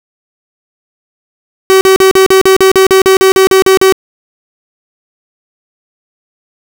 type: tone bursts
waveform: 45% pulse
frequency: 381.4 Hz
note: G4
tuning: 47 cents flat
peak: -3 dBFS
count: 15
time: 1.7-3.924 s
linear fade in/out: 0 ms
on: 110 ms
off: 41 ms
effects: none